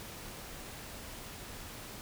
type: silence
effects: pink hiss -46 dBFS RMS until 2.01 s